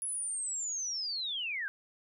sine linear sweep, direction down, 10480 to 1524 Hz, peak -33 dBFS, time 0.02-1.68 s, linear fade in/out 0 ms, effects none

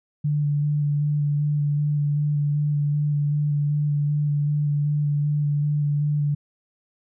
sine tone with vibrato, 146.83 Hz, D3, in tune, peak -19 dBFS, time 0.24-6.35 s, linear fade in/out 10 ms, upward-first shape square, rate 2.6 Hz, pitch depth 13 cents each way, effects none

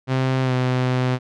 sawtooth tone with pitch glide, 130.81 to 127.23 Hz, C3 to C3, 0 to -48 cents, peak -14 dBFS, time 0.07-1.19 s, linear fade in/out 50 ms, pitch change -48 cents, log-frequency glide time 0.43-0.52 s, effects low-pass 4000 Hz 12 dB/octave

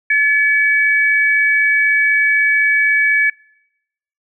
sine tone pair together, 1722.9 / 2274 Hz, A6 / C#7, -37 / +44 cents, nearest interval perfect fourth, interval 481 cents, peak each -13 / -14 dBFS, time 0.1-3.3 s, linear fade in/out 5 ms, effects noise-tail reverb RT60 0.9 s tail -25 dB re dry

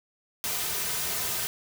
white noise with comb filter, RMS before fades -30 dBFS, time 0.44-1.47 s, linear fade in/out 0 ms, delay 3.6 ms, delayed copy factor -0.6, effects none

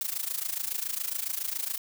blue noise with amplitude modulation, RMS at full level -29 dBFS, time 0.01-1.78 s, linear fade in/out 2 ms, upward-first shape sine, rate 27.2 Hz, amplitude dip 85%, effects none

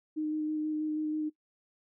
sine tone with vibrato, 307.3 Hz, D#4, 21 cents flat, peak -29 dBFS, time 0.16-1.3 s, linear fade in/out 20 ms, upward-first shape square, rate 6.2 Hz, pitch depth 10 cents each way, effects noise-tail reverb RT60 0.1 s tail -19 dB re dry

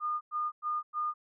sine tone bursts, 1218 Hz, D#6, 37 cents flat, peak -29 dBFS, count 4, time 0-1.14 s, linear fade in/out 50 ms, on 210 ms, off 100 ms, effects none

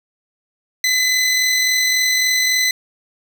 20% pulse tone with amplitude modulation, 2017 Hz, B6, 36 cents sharp, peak -8 dBFS, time 0.84-2.71 s, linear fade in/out 2 ms, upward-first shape sine, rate 43.6 Hz, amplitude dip 25%, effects none

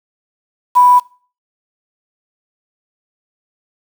sine tone with quantisation, 987.8 Hz, B5, in tune, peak -5 dBFS, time 0.75-1 s, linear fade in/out 20 ms, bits 5, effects noise-tail reverb RT60 0.4 s tail -22 dB re dry

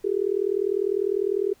sine tone with amplitude modulation, 397.3 Hz, G4, 23 cents sharp, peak -17 dBFS, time 0.04-1.54 s, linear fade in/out 10 ms, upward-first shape sine, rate 40 Hz, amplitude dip 100%, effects pink hiss -59 dBFS RMS until 1.6 s

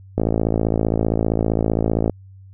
click train, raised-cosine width 2 ms, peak -5 dBFS, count 107, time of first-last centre 0.18-2.097 s, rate 55.3 Hz, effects added 96 Hz sine -40 dBFS peak until 2.53 s

